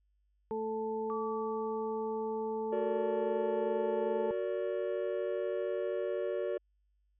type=harmonic tone; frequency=220 Hz; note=A3; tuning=in tune; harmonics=1 / 2 / 4; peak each=-41 / -34 / -40 dBFS; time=0.51-4.31 s; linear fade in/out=0 ms
type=tone with exponential decay; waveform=sine; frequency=1152 Hz; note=D6; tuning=34 cents flat; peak=-38 dBFS; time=1.1-4.69 s; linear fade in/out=0 ms; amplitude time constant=780 ms
type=chord; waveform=triangle; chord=Gb augmented; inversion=none; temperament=just; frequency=370 / 462.5 / 578.1 Hz; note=Gb4 / Bb4 / D5; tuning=0 / -14 / -27 cents; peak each=-34 / -35 / -34 dBFS; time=2.72-6.58 s; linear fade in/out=10 ms
effects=added 50 Hz sine -70 dBFS peak until 7.19 s + resampled to 8000 Hz